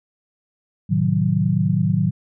sine chord, A diminished seventh, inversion none, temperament equal, 110 / 130.81 / 155.56 / 185 Hz, A2 / C3 / Eb3 / Gb3, 0 / 0 / 0 / 0 cents, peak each -22 / -25 / -20 / -20 dBFS, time 0.89-2.11 s, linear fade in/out 20 ms, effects none

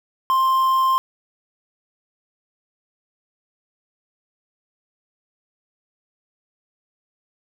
triangle tone with quantisation, 1051 Hz, C6, 7 cents sharp, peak -13 dBFS, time 0.3-0.98 s, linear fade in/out 0 ms, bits 6, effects none

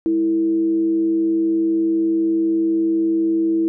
sine tone with frequency modulation, 328 Hz, E4, 9 cents flat, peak -15 dBFS, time 0.06-3.68 s, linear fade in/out 0 ms, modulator 124 Hz, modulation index 0.25, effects none

